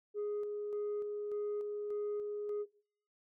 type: tone with tremolo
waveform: sine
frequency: 415.3 Hz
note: G#4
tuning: in tune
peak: -32 dBFS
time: 0.14-2.66 s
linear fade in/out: 50 ms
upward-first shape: square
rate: 1.7 Hz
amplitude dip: 35%
effects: noise-tail reverb RT60 0.6 s tail -23 dB re dry + tanh soft clip ceiling -33 dBFS